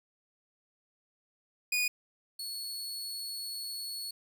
sawtooth tone pair in turn, 2463 / 4389 Hz, D#7 / C#8, -18 / -18 cents, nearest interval minor seventh, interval 1000 cents, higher second, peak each -24 / -34 dBFS, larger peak first, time 1.72-1.88 / 2.39-4.11 s, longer second, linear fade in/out 5 ms, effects 11-bit

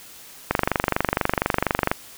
click train, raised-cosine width 0.5 ms, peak -3 dBFS, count 35, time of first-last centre 0.51-1.915 s, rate 24.2 Hz, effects white hiss -44 dBFS RMS until 2.17 s

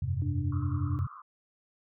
sine chord, F suspended second, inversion none, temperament equal with one note detuned, 87 / 98 / 130.81 Hz, F2 / G2 / C3, -6 / 0 / 0 cents, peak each -32 dBFS, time 0.02-1.07 s, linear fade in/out 5 ms
sine tone with vibrato, 293.7 Hz, D4, in tune, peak -37 dBFS, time 0.22-0.99 s, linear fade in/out 0 ms, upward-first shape triangle, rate 5.8 Hz, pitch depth 12 cents each way
pink band-pass noise, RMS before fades -48 dBFS, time 0.52-1.22 s, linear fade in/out 5 ms, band 1100 to 1300 Hz, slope 96 dB/octave
effects none

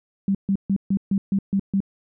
sine tone bursts, 196 Hz, G3, in tune, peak -17 dBFS, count 8, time 0.28-1.804 s, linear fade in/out 2 ms, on 68 ms, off 140 ms, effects none

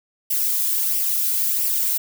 violet noise with flanger, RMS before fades -21 dBFS, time 0.3-1.98 s, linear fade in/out 10 ms, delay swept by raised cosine 0.37 to 2.07 ms, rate 1.5 Hz, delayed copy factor +0.55, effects none

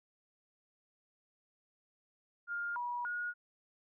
sine tone with pitch steps, 1409 / 967 / 1443 Hz, F6 / B5 / F#6, +15 / -37 / -44 cents, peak -35 dBFS, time 2.47-3.34 s, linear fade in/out 50 ms, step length 290 ms, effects none

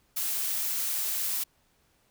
blue noise, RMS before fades -30 dBFS, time 0.16-1.44 s, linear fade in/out 10 ms, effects pink hiss -68 dBFS RMS until 2.1 s

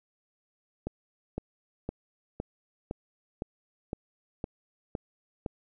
click train, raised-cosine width 2 ms, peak -19 dBFS, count 10, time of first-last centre 0.87-5.462 s, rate 1.96 Hz, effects none

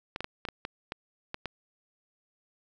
clicks, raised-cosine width 0.3 ms, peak -18 dBFS, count 9, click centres 0.161 / 0.206 / 0.244 / 0.452 / 0.487 / 0.651 / 0.921 / 1.344 / 1.457 s, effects none

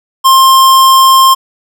square tone, 1059 Hz, C6, 21 cents sharp, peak -3 dBFS, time 0.24-1.35 s, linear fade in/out 20 ms, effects none

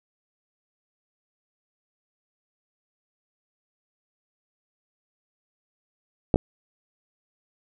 clicks, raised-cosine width 2 ms, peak -5 dBFS, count 2, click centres 6.342 / 6.359 s, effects none

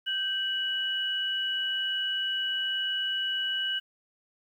sine tone pair together, 1557.9 / 2941 Hz, G6 / F#7, -11 / -11 cents, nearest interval major seventh, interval 1100 cents, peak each -33 / -28 dBFS, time 0.06-3.8 s, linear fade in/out 20 ms, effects 10-bit

